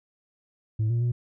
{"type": "tone with pitch steps", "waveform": "sine", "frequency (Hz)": [109.3, 117.7, 120.7], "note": ["A2", "A#2", "B2"], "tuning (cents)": [-11, 17, -39], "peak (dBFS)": -19, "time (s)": [0.79, 1.12], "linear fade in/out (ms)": 10, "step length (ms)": 110, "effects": ["tanh soft clip ceiling -21 dBFS"]}